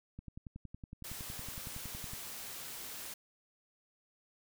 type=click train; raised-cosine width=5 ms; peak=-33 dBFS; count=22; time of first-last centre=0.19-2.134 s; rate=10.8 Hz
type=noise; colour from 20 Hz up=white; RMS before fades=-45 dBFS; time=1.04-3.14 s; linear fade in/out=5 ms
effects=none